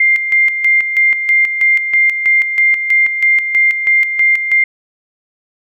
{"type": "tone with tremolo", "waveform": "sine", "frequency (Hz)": 2100, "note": "C7", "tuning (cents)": 6, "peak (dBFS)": -7, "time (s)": [0, 4.64], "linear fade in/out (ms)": 5, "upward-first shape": "square", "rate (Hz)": 3.1, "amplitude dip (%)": 60, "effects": []}